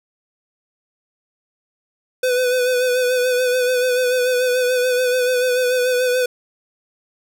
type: tone with vibrato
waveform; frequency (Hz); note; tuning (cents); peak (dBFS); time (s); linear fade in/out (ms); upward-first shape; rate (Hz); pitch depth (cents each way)
square; 501; B4; +25; -16; 2.23-6.26; 5; sine; 6.9; 35
effects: none